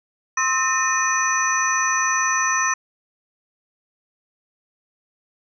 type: tone cluster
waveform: sine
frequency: 1055 / 1293 / 1821 / 2480 / 5960 Hz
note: C6 / E6 / A#6 / D#7 / F#8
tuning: +14 / -34 / -41 / -6 / +12 cents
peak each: -23 / -26 / -23 / -28 / -23 dBFS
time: 0.37-2.74 s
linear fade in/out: 5 ms
effects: none